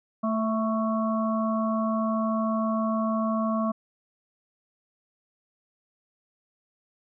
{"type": "harmonic tone with a mistuned harmonic", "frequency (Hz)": 221.7, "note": "A3", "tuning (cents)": 13, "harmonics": [1, 3, 5, 6], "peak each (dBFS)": [-25, -30, -30, -43], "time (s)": [0.23, 3.72], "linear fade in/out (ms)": 10, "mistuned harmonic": 3, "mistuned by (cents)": -20, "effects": []}